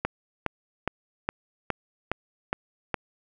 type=click train; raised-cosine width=0.5 ms; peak=-10 dBFS; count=8; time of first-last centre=0.05-2.943 s; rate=2.42 Hz; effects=none